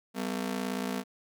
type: ring-modulated tone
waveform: sawtooth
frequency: 224.8 Hz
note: A3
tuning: 37 cents sharp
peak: -24 dBFS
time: 0.14-1.04 s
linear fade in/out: 50 ms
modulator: 28.9 Hz
effects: none